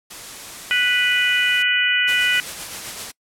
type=noise; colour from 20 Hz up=white; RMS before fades=-35 dBFS; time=0.1-1.63 s; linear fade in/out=10 ms
type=harmonic tone; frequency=493.2 Hz; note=B4; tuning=2 cents flat; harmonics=3 / 4 / 5 / 6; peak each=-21 / -21 / -21 / -21 dBFS; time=0.71-2.4 s; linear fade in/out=0 ms
type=noise with tremolo; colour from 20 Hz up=white; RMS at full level=-29 dBFS; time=2.07-3.12 s; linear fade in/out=20 ms; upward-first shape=sine; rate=7.7 Hz; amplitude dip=35%
effects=noise-tail reverb RT60 0.1 s tail -25 dB re dry + low-pass 11000 Hz 12 dB/octave